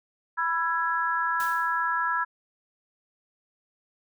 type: chord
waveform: sine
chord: E major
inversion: second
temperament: equal with one note detuned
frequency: 987.8 / 1337.7 / 1661.2 Hz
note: B5 / E6 / G#6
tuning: 0 / +25 / 0 cents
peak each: -28 dBFS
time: 0.37-2.25 s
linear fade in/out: 20 ms
type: noise with exponential decay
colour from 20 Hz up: white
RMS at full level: -38 dBFS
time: 1.4-1.91 s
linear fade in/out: 0 ms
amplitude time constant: 110 ms
effects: none